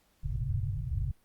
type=low-pass noise; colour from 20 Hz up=white; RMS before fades=-32 dBFS; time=0.23-1.12 s; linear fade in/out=10 ms; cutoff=140 Hz; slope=96 dB/octave; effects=pink hiss -69 dBFS RMS until 1.24 s + Opus 48 kbps